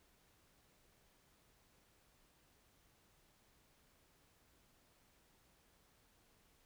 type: silence
effects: pink hiss -72 dBFS RMS until 6.65 s